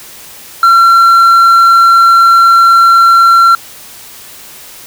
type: tone with hard clipping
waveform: sine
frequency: 1362 Hz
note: F6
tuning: 44 cents flat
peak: -3 dBFS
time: 0.63-3.55 s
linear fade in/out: 2 ms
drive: 3 dB
effects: white hiss -32 dBFS RMS until 4.86 s